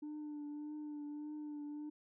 sine tone with vibrato, 297.5 Hz, D4, 22 cents sharp, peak -40 dBFS, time 0.02-1.9 s, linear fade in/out 10 ms, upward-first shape triangle, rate 1.7 Hz, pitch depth 31 cents each way, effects tanh soft clip ceiling -41 dBFS

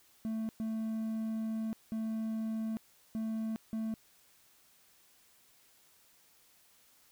triangle tone bursts at uneven times, 221.4 Hz, A3, 11 cents sharp, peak -31 dBFS, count 5, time 0.25-0.49 / 0.6-1.73 / 1.92-2.77 / 3.15-3.56 / 3.73-3.94 s, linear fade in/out 0 ms, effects white hiss -65 dBFS RMS until 7.11 s

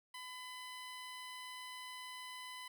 15% pulse tone, 1007 Hz, B5, 33 cents sharp, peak -40 dBFS, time 0.14-2.68 s, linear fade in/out 5 ms, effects none

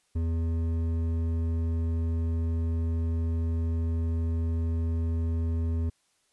sine tone with hard clipping, 82.41 Hz, E2, in tune, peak -27 dBFS, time 0.15-5.9 s, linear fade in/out 10 ms, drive 9 dB, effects white hiss -70 dBFS RMS until 6.32 s + resampled to 24000 Hz

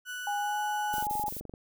35% pulse tone, 1482 Hz, F#6, 2 cents sharp, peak -34 dBFS, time 0.05-1.05 s, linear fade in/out 50 ms
sine tone with pitch glide, 819 to 837.7 Hz, G#5 to G#5, -24 to +15 cents, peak -29 dBFS, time 0.27-1.29 s, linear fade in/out 2 ms, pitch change +39 cents, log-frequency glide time 0.38-0.59 s
violet noise bursts, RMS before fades -39 dBFS, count 3, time 0.93-1.402 s, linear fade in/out 2 ms, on 140 ms, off 26 ms
click train, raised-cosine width 2 ms, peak -29 dBFS, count 15, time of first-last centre 0.94-1.538 s, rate 23.4 Hz
effects none

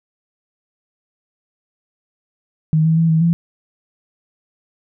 sine tone with pitch steps, 157 / 161.2 / 164.4 / 160.3 / 168.6 Hz, D#3 / E3 / E3 / E3 / E3, +16 / -38 / -4 / -48 / +39 cents, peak -11 dBFS, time 2.73-3.33 s, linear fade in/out 0 ms, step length 120 ms, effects none

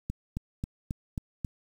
click train, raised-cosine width 5 ms, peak -19 dBFS, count 6, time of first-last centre 0.1-1.448 s, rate 3.71 Hz, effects 8-bit

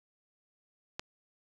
click, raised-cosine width 0.2 ms, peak -18 dBFS, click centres 0.995 s, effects resampled to 24000 Hz

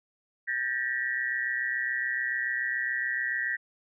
sine tone cluster, 1588 / 1786 / 1913 Hz, G6 / A6 / A#6, +22 / +25 / +44 cents, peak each -34 / -32 / -30 dBFS, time 0.47-3.57 s, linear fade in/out 20 ms, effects none

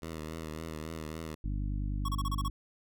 10% pulse tone with vibrato, 79.4 Hz, D#2, 36 cents sharp, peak -30 dBFS, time 0.02-1.35 s, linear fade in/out 5 ms, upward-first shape triangle, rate 3.6 Hz, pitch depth 63 cents each way
harmonic tone, 50 Hz, G1, 35 cents sharp, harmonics 1 / 2 / 3 / 4 / 5 / 6, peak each -32 / -38 / -42 / -44 / -46 / -48 dBFS, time 1.44-2.5 s, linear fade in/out 5 ms
square tone bursts, 1109 Hz, C#6, in tune, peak -34 dBFS, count 7, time 2.05-2.481 s, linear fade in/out 5 ms, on 35 ms, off 31 ms
effects none

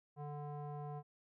square tone with low-pass filter, 146.83 Hz, D3, in tune, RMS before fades -45 dBFS, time 0.16-1.03 s, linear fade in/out 50 ms, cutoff 860 Hz, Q 3.7, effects none

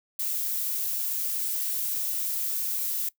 violet noise, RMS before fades -29 dBFS, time 0.19-3.09 s, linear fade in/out 5 ms, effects noise-tail reverb RT60 0.1 s tail -20 dB re dry

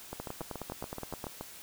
two click trains, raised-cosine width 1 ms, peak -23 / -24 dBFS, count 11 / 10, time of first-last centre 0.2-1.242 / 0.13-1.41 s, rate 9.6 / 7.03 Hz, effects white hiss -49 dBFS RMS until 1.62 s

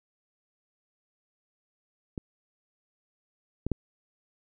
clicks, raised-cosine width 3 ms, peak -21 / -17 / -13 dBFS, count 3, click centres 2.178 / 3.666 / 3.717 s, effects none

